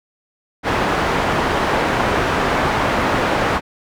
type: low-pass noise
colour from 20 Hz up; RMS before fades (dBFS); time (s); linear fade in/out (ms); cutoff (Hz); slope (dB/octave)
white; -18; 0.63-3.61; 50; 1300; 12
effects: none